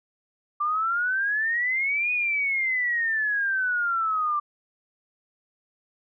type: exponential two-way sweep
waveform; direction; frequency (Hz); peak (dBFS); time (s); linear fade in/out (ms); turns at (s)
sine; up then down; 1174.7 to 2489 to 1174.7; -22; 0.6-4.4; 10; 2.12
effects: none